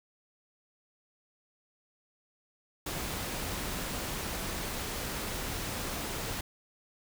pink noise, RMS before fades -36 dBFS, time 2.86-6.41 s, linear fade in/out 5 ms, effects none

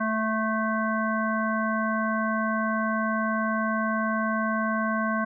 harmonic tone with a mistuned harmonic, 220 Hz, A3, in tune, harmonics 1 / 3 / 5 / 7 / 9, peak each -27 / -31 / -29 / -30 / -42 dBFS, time 0-5.25 s, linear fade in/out 10 ms, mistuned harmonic 5, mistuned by -17 cents, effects none

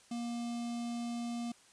square tone with notch filter, 236.5 Hz, A#3, 25 cents sharp, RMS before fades -38 dBFS, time 0.11-1.52 s, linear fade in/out 5 ms, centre 1600 Hz, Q 0.98, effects white hiss -62 dBFS RMS until 1.72 s + resampled to 22050 Hz

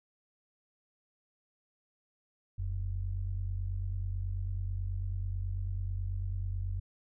sine tone pair together, 43.73 / 92.9 Hz, F1 / F#2, +3 / +7 cents, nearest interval octave + minor second, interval 1304 cents, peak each -35 / -34 dBFS, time 2.58-6.8 s, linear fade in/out 10 ms, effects none

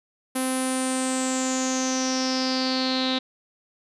sawtooth tone with low-pass filter sweep, 259.5 Hz, C4, 14 cents flat, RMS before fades -25 dBFS, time 0.35-3.19 s, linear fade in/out 10 ms, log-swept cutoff 11000 to 3800 Hz, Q 9, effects none

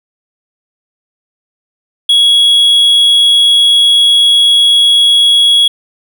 triangle tone, 3336 Hz, G#7, 7 cents sharp, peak -3 dBFS, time 2.09-5.68 s, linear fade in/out 5 ms, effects none

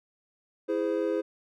triangle chord, E augmented, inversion none, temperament equal with one note detuned, 329.6 / 415.3 / 515.5 Hz, E4 / G#4 / B#4, 0 / 0 / -26 cents, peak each -28 dBFS, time 0.68-1.22 s, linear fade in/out 20 ms, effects none

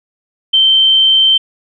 sine tone, 3115 Hz, G7, 12 cents flat, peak -6 dBFS, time 0.53-1.38 s, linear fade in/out 10 ms, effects none

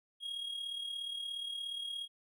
triangle tone with amplitude modulation, 3279 Hz, G#7, 23 cents flat, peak -34 dBFS, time 0.2-2.08 s, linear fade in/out 50 ms, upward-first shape sine, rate 37 Hz, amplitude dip 55%, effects none

